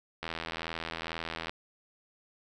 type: click train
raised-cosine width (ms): 0.3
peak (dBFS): -19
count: 105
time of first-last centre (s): 0.23-1.495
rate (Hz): 82.2
effects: none